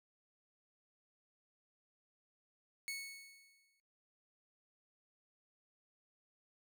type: tone with exponential decay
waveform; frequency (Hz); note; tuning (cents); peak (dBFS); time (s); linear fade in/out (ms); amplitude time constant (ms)
sawtooth; 2207; C#7; -8; -35; 2.88-3.8; 0; 200
effects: noise-tail reverb RT60 0.3 s tail -19 dB re dry